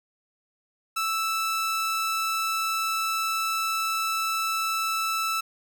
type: tone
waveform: sawtooth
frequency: 1318.5 Hz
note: E6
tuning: in tune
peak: -21 dBFS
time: 0.96-5.41 s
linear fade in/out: 10 ms
effects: none